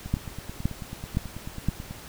two click trains, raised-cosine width 5 ms, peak -11 / -23 dBFS, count 4 / 18, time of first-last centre 0.14-1.686 / 0.06-1.91 s, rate 1.94 / 9.19 Hz, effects pink hiss -44 dBFS RMS until 2.08 s

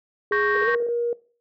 sine tone with pitch glide, 415.3 to 474.3 Hz, G#4 to A#4, 0 to +30 cents, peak -21 dBFS, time 0.31-1.13 s, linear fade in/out 2 ms, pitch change +230 cents, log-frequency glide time 0.63-0.69 s
sine chord, G diminished, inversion second, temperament equal, 1108.7 / 1568 / 1864.7 Hz, Db6 / G6 / Bb6, 0 / 0 / 0 cents, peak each -24 dBFS, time 0.32-0.75 s, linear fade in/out 2 ms
sine tone bursts, 470 Hz, A#4, 14 cents sharp, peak -25 dBFS, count 6, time 0.55-0.888 s, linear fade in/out 2 ms, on 23 ms, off 40 ms
effects noise-tail reverb RT60 0.4 s tail -20 dB re dry + tanh soft clip ceiling -12 dBFS

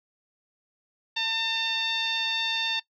10% pulse tone with low-pass filter, 902 Hz, A5, 43 cents sharp, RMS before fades -28 dBFS, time 1.16-2.8 s, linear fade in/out 10 ms, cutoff 3800 Hz, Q 3.4, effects noise-tail reverb RT60 0.1 s tail -19 dB re dry

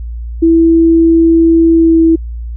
sine tone with pitch glide, 329.6 to 326.6 Hz, E4 to E4, 0 to -16 cents, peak -4 dBFS, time 0.42-2.16 s, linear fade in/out 10 ms, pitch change -16 cents, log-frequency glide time 1.73-1.99 s, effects added 58 Hz sine -19 dBFS peak until 2.56 s

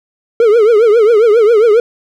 triangle tone with vibrato, 443.7 Hz, A4, 14 cents sharp, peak -3 dBFS, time 0.4-1.8 s, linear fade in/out 2 ms, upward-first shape triangle, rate 7.4 Hz, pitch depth 170 cents each way, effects none

